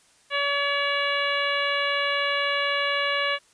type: harmonic tone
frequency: 568 Hz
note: C#5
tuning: 42 cents sharp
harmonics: 1 / 2 / 3 / 4 / 5 / 6 / 7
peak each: -29 / -29 / -28 / -29 / -30 / -34 / -37 dBFS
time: 0.3-3.39 s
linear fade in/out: 50 ms
effects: white hiss -59 dBFS RMS until 3.53 s + resampled to 22050 Hz